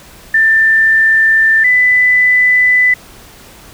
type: tone pair in turn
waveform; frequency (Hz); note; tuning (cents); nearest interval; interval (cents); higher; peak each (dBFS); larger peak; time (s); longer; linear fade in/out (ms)
sine; 1782 / 1996.5; A6 / B6; +22 / +18; major second; 196; second; -6; neither; 0.34-1.64 / 1.64-2.94; neither; 5
effects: pink hiss -38 dBFS RMS until 3.73 s